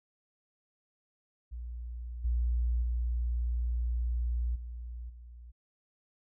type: tone with level steps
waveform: sine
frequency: 59.5 Hz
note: A#1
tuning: 36 cents sharp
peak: -37 / -26 / -28 / -38 / -46 dBFS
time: 1.51-5.52 s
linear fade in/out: 20 ms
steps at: 2.24 / 2.82 / 4.55 / 5.09 s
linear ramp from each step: 10 ms
effects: none